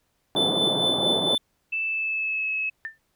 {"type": "band-pass noise", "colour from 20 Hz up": "white", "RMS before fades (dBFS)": -27, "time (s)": [0.35, 1.35], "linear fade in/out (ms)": 0, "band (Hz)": [140, 740], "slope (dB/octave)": 24}
{"type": "tone with tremolo", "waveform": "triangle", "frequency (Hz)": 3520, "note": "A7", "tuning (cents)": 0, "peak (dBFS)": -18, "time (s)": [0.36, 1.38], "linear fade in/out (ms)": 5, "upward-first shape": "triangle", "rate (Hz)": 4.4, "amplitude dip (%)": 55}
{"type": "tone with pitch glide", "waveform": "sine", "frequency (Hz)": [2641, 2581], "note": ["E7", "E7"], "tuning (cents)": [3, -37], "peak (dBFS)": -24, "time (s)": [1.72, 2.7], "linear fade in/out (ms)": 10, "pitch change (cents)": -40, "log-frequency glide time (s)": [1.84, 2.51]}
{"type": "tone with exponential decay", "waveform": "sine", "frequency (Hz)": 1786, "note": "A6", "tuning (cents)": 25, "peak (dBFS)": -26, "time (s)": [2.85, 2.98], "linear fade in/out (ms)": 0, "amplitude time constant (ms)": 28}
{"effects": ["pink hiss -71 dBFS RMS until 3.15 s"]}